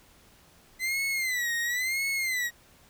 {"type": "tone with vibrato", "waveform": "40% pulse", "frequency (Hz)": 2024, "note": "B6", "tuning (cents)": 42, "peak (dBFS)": -26, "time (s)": [0.79, 2.51], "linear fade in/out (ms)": 50, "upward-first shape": "sine", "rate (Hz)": 0.97, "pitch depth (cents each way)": 140, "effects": ["pink hiss -58 dBFS RMS until 2.89 s"]}